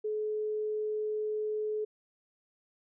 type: tone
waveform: sine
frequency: 427.4 Hz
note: G#4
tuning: 50 cents sharp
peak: -30 dBFS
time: 0.04-1.85 s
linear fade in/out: 10 ms
effects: none